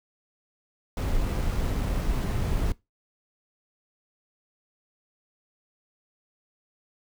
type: noise with sample-and-hold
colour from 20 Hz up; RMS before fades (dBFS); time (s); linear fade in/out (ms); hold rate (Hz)
brown; -26; 0.97-2.72; 2; 11025
effects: noise-tail reverb RT60 0.2 s tail -20 dB re dry